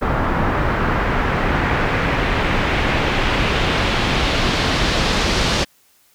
pink noise with low-pass filter sweep, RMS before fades -18 dBFS, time 0.01-5.65 s, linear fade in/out 20 ms, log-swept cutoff 1300 to 4900 Hz, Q 1.3, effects white hiss -56 dBFS RMS until 6.14 s

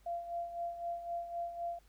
sine tone with tremolo, 688 Hz, F5, 26 cents flat, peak -34 dBFS, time 0.06-1.79 s, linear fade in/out 5 ms, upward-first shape sine, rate 3.9 Hz, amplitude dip 65%, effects added 50 Hz sine -63 dBFS peak until 1.88 s + pink hiss -70 dBFS RMS until 1.88 s

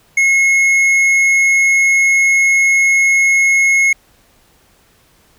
sine tone with tanh clipping, 2170 Hz, C#7, 37 cents flat, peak -10 dBFS, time 0.17-3.93 s, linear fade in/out 5 ms, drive 8 dB, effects pink hiss -52 dBFS RMS until 5.38 s

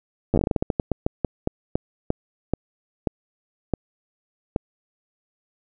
slowing click train, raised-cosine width 2 ms, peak -7 dBFS, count 23, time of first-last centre 0.34-4.562 s, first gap 9 ms, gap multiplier 1.24, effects none

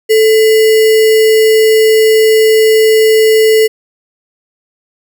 sine tone with sample-and-hold, 438.4 Hz, A4, 6 cents flat, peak -4 dBFS, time 0.09-3.68 s, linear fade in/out 20 ms, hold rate 2450 Hz, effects none

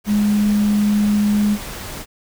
sine tone in noise, 207.7 Hz, G#3, in tune, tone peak -13 dBFS, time 0.06-1.58 s, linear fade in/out 50 ms, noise pink, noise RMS -31 dBFS, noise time 0.04-2.06 s, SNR +15 dB, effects none

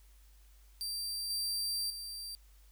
sawtooth tone with level steps, 4699 Hz, D8, in tune, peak -33 / -30 / -38 dBFS, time 0.81-2.35 s, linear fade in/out 0 ms, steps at 1.3 / 1.9 s, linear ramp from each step 2 ms, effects added 50 Hz sine -57 dBFS peak until 2.71 s + white hiss -68 dBFS RMS until 2.71 s

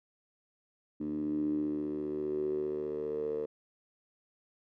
10% pulse tone with band-pass filter sweep, 75.1 Hz, D2, 39 cents sharp, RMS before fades -34 dBFS, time 1-3.46 s, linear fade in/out 10 ms, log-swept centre 270 to 470 Hz, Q 9.3, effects none

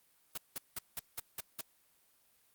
white noise bursts, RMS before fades -39 dBFS, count 7, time 0.35-1.612 s, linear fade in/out 5 ms, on 26 ms, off 180 ms, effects white hiss -70 dBFS RMS until 2.54 s + Opus 32 kbps

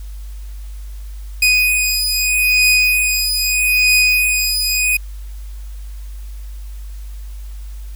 sawtooth beating tone pair, 2489 / 2489.79 Hz, D#7 / D#7, 0 / +1 cents, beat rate 0.79 Hz, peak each -12 dBFS, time 1.42-4.97 s, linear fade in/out 5 ms, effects added 50 Hz sine -27 dBFS peak until 7.95 s + white hiss -48 dBFS RMS until 7.95 s

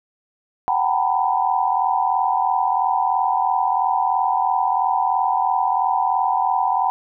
sine tone cluster, 746 / 789 / 910 / 988 Hz, F#5 / G5 / A#5 / B5, +14 / +11 / -42 / 0 cents, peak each -22 dBFS, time 0.68-6.9 s, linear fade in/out 0 ms, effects none

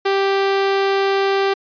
sawtooth tone, 392 Hz, G4, in tune, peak -11 dBFS, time 0.05-1.54 s, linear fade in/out 10 ms, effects resampled to 11025 Hz

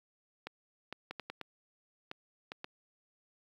clicks, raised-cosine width 0.3 ms, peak -24 dBFS, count 9, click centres 0.47 / 0.926 / 1.11 / 1.197 / 1.3 / 1.413 / 2.114 / 2.519 / 2.644 s, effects high-pass 150 Hz 12 dB/octave + 10-bit

